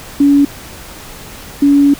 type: tone pair in turn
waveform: sine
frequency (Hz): 283.6 / 283.6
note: C#4 / C#4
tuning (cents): +40 / +40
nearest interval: unison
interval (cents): 0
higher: neither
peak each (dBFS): -5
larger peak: neither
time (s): 0.2-0.45 / 1.62-1.94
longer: second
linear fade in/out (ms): 5
effects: pink hiss -32 dBFS RMS until 1.99 s